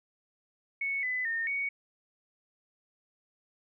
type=tone with pitch steps; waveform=sine; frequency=2212 / 2007 / 1828 / 2234 Hz; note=C#7 / B6 / A#6 / C#7; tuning=-4 / +27 / -34 / +13 cents; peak=-29 dBFS; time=0.81-1.69 s; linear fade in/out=5 ms; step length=220 ms; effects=none